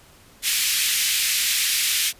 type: high-pass noise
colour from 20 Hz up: pink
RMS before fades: -21 dBFS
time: 0.42-2.13 s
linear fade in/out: 50 ms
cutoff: 2200 Hz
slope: 24 dB/octave
effects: pink hiss -51 dBFS RMS until 2.19 s + resampled to 32000 Hz

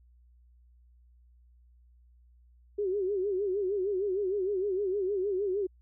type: tone with vibrato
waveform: sine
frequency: 390 Hz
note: G4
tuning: 9 cents flat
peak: -27 dBFS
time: 2.78-5.67 s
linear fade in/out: 10 ms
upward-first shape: sine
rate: 6.5 Hz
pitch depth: 120 cents each way
effects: added 60 Hz sine -57 dBFS peak until 5.81 s

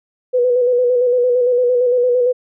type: tone with vibrato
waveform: sine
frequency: 493.9 Hz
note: B4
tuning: in tune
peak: -11 dBFS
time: 0.33-2.33 s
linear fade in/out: 20 ms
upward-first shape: square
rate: 8.8 Hz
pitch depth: 33 cents each way
effects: none

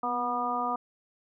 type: harmonic tone with a mistuned harmonic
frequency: 243.4 Hz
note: B3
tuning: 25 cents flat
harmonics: 1 / 2 / 3 / 4 / 5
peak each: -37 / -39 / -32 / -33 / -31 dBFS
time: 0.03-0.76 s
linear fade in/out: 5 ms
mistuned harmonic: 1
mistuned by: +29 cents
effects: none

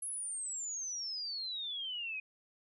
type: exponential sweep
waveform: sine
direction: down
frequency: 10890 to 2483 Hz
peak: -37 dBFS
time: 0.02-2.2 s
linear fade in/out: 5 ms
effects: none

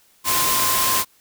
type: tone in noise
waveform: sine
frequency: 1046.5 Hz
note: C6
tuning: in tune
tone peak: -23 dBFS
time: 0.24-1.05 s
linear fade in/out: 50 ms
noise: white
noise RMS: -20 dBFS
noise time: 0.24-1.05 s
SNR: -6 dB
effects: white hiss -57 dBFS RMS until 1.2 s

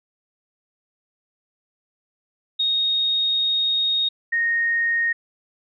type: tone pair in turn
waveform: sine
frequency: 3729 / 1857.5 Hz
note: A#7 / A#6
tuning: 0 / -7 cents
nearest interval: octave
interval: 1207 cents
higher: first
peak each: -18 dBFS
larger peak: neither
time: 2.59-4.09 / 4.32-5.13 s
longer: first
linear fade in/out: 10 ms
effects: none

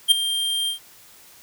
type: tone with ADSR envelope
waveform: square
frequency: 3185 Hz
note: G7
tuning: 27 cents sharp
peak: -9 dBFS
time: 0.08-0.79 s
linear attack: 33 ms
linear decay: 11 ms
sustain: -13 dB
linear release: 110 ms
effects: white hiss -49 dBFS RMS until 1.42 s

